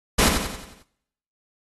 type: noise with echo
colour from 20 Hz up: pink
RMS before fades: -17 dBFS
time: 0.18-0.29 s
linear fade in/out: 10 ms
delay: 90 ms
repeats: 6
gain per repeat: -6 dB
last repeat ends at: 0.83 s
effects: noise-tail reverb RT60 0.8 s tail -21 dB re dry + AAC 32 kbps